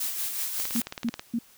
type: noise with tremolo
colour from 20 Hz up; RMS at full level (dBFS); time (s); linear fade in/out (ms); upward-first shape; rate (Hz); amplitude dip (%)
blue; -29; 0-0.82; 5; sine; 5.4; 45
type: click train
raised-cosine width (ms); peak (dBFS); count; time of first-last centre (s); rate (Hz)
0.2; -17; 12; 0.6-1.195; 18.5
type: tone bursts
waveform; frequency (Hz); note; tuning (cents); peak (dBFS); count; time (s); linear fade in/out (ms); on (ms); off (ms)
sine; 233.1; A#3; 0; -24; 3; 0.75-1.389; 5; 53; 240
effects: white hiss -56 dBFS RMS until 1.57 s